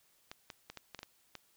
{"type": "clicks", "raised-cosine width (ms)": 0.2, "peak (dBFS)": -27, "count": 8, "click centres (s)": [0.315, 0.502, 0.7, 0.773, 0.947, 0.991, 1.031, 1.353], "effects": ["white hiss -70 dBFS RMS until 1.56 s"]}